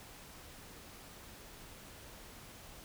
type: silence
effects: pink hiss -53 dBFS RMS until 2.84 s